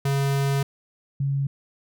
square / sine tone pair in turn, 138.59 / 138.59 Hz, C#3 / C#3, 0 / 0 cents, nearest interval unison, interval 0 cents, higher neither, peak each -21 dBFS, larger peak neither, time 0.05-0.63 / 1.2-1.47 s, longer first, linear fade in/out 5 ms, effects none

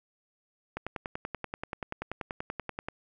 click train, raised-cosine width 0.5 ms, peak -19 dBFS, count 23, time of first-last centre 0.77-2.885 s, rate 10.4 Hz, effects none

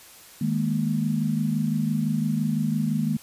sine chord, D# suspended fourth, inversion none, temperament just, 155.56 / 207.4 / 233.3 Hz, D#3 / G#3 / A#3, 0 / -2 / +2 cents, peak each -26 dBFS, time 0.41-3.17 s, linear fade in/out 5 ms, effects white hiss -48 dBFS RMS until 3.22 s + resampled to 32000 Hz

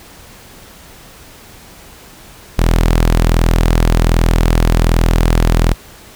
sawtooth tone, 41.29 Hz, E1, 4 cents sharp, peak -5 dBFS, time 2.58-5.74 s, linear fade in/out 10 ms, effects pink hiss -39 dBFS RMS until 6.15 s

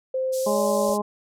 sine tone with pitch glide, 521 to 571.4 Hz, C5 to D5, -7 to -48 cents, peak -22 dBFS, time 0.14-0.94 s, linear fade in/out 5 ms, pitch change +159 cents, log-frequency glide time 0.42-0.6 s
pink high-pass noise, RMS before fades -34 dBFS, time 0.32-0.98 s, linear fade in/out 20 ms, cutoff 5200 Hz, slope 24 dB/octave
harmonic tone, 207.6 Hz, G#3, in tune, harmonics 1 / 2 / 3 / 4 / 5, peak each -27 / -27 / -29 / -30 / -29 dBFS, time 0.46-1.02 s, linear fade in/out 10 ms
click, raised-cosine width 2 ms, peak -27 dBFS, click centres 0.893 s
effects low-pass 12000 Hz 12 dB/octave

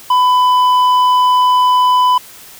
triangle tone with tanh clipping, 1000 Hz, B5, 21 cents sharp, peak -9 dBFS, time 0.1-2.18 s, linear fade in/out 5 ms, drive 11 dB, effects white hiss -37 dBFS RMS until 2.59 s

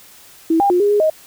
sine tone with pitch steps, 326.1 / 802 / 356.3 / 408.9 / 414 / 626 Hz, E4 / G5 / F4 / G#4 / G#4 / D#5, -19 / +39 / +35 / -27 / -5 / +10 cents, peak -11 dBFS, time 0.5-1.1 s, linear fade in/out 5 ms, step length 100 ms, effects white hiss -44 dBFS RMS until 1.26 s

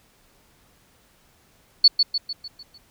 sine tone with echo, 4435 Hz, C#8, in tune, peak -8 dBFS, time 1.84-1.88 s, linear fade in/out 5 ms, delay 150 ms, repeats 6, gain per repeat -6 dB, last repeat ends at 2.78 s, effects pink hiss -59 dBFS RMS until 2.9 s

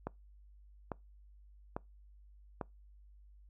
click train, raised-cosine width 1 ms, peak -23 dBFS, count 4, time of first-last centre 0.07-2.612 s, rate 1.18 Hz, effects noise-tail reverb RT60 0.2 s tail -24 dB re dry + added 50 Hz sine -56 dBFS peak until 3.49 s

